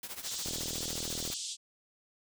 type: noise with tremolo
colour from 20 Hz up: white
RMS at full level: -39 dBFS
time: 0.03-1.34 s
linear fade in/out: 2 ms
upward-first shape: triangle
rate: 14 Hz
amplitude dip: 85%
type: band-pass noise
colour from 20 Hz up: white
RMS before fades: -39 dBFS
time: 0.22-1.57 s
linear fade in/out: 50 ms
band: 3100 to 8200 Hz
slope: 48 dB/octave
type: click train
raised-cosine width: 2 ms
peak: -28 dBFS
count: 35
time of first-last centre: 0.46-1.302 s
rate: 40.4 Hz
effects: none